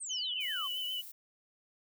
sine exponential sweep, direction down, 8940 to 1036 Hz, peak -38 dBFS, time 0-0.68 s, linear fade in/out 20 ms
sine tone with vibrato, 2995 Hz, F#7, 20 cents sharp, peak -34 dBFS, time 0.09-1.02 s, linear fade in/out 20 ms, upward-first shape triangle, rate 7.5 Hz, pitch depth 41 cents each way
violet noise, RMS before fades -48 dBFS, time 0.4-1.12 s, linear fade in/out 10 ms
effects none

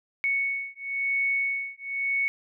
sine beating tone pair, 2217 / 2217.98 Hz, C#7 / C#7, 0 / 0 cents, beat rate 0.98 Hz, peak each -28 dBFS, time 0.24-2.28 s, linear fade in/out 0 ms, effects none

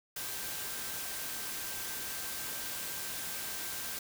sine tone in noise, 1568 Hz, G6, in tune, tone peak -50 dBFS, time 0.16-3.99 s, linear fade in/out 5 ms, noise white, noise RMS -39 dBFS, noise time 0.16-3.99 s, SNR -14 dB, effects none

